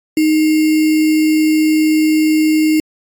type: tone with sample-and-hold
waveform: sine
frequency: 311.1 Hz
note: D#4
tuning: in tune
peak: -9 dBFS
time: 0.17-2.8 s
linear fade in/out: 2 ms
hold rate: 2450 Hz
effects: AAC 64 kbps